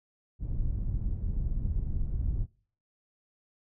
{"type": "low-pass noise", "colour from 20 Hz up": "pink", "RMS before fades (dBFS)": -30, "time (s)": [0.39, 2.47], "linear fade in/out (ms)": 50, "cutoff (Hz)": 100, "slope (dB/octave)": 12, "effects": ["noise-tail reverb RT60 0.5 s tail -25 dB re dry"]}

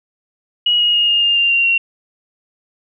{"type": "tone with pitch steps", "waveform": "sine", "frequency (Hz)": [2904, 2881, 2857, 2834, 2812, 2789, 2766, 2744], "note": ["F#7", "F#7", "F7", "F7", "F7", "F7", "F7", "F7"], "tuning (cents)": [-33, -47, 39, 25, 11, -3, -17, -31], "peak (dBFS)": -11, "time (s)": [0.66, 1.78], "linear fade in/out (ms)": 5, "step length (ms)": 140, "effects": []}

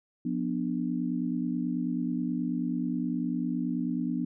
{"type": "chord", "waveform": "sine", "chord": "B diminished", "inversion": "second", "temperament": "just", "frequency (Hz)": [177.8, 246.9, 296.3], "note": ["F3", "B3", "D4"], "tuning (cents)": [31, 0, 15], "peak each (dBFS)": [-33, -30, -33], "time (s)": [0.25, 4.25], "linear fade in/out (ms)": 5, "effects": []}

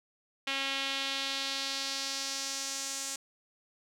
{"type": "tone with band-pass filter sweep", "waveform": "sawtooth", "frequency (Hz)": 272.5, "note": "C#4", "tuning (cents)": -29, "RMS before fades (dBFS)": -35, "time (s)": [0.47, 3.16], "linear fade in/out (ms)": 5, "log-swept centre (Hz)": [2900, 7200], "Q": 2, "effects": []}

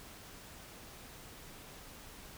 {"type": "silence", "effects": ["pink hiss -52 dBFS RMS until 2.37 s"]}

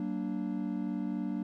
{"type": "chord", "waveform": "triangle", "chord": "Gb augmented", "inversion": "none", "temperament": "equal with one note detuned", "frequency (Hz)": [189.43, 233.1, 293.7], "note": ["Gb3", "Bb3", "D4"], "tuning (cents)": [41, 0, 0], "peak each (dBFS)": -34, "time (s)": [0, 1.43], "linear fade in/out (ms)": 2, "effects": []}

